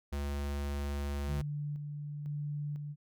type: tone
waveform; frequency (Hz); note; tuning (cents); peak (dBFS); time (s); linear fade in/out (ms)
square; 71.2; C#2; +47; -34; 0.12-1.42; 10
type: tone with tremolo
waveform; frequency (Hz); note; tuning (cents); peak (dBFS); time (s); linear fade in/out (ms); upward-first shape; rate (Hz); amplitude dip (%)
sine; 146.83; D3; 0; -34; 1.26-2.96; 50; square; 1; 35
effects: none